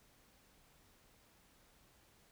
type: silence
effects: pink hiss -68 dBFS RMS until 2.31 s